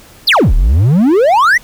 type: exponential two-way sweep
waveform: triangle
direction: down then up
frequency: 5274 to 34 to 2059 Hz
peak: -4 dBFS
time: 0.27-1.58 s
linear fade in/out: 10 ms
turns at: 0.54 s
effects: pink hiss -40 dBFS RMS until 1.63 s